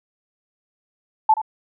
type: tone with echo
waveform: sine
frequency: 873 Hz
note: A5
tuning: 14 cents flat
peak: -10 dBFS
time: 1.29-1.34 s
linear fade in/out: 5 ms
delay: 77 ms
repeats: 1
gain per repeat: -12 dB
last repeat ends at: 1.417 s
effects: none